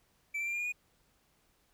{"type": "tone with pitch steps", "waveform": "triangle", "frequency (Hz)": [2322, 2349, 2376, 2404, 2432, 2460], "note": ["D7", "D7", "D7", "D7", "D#7", "D#7"], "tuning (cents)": [-20, 0, 20, 40, -40, -20], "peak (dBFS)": -31, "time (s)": [0.34, 0.724], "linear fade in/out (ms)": 10, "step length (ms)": 64, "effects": ["pink hiss -71 dBFS RMS until 1.73 s"]}